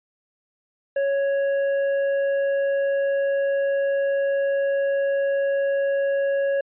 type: tone with hard clipping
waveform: sine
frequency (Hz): 554.4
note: C#5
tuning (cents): 0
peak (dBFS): -21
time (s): 0.96-6.61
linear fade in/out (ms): 5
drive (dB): 6
effects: resampled to 8000 Hz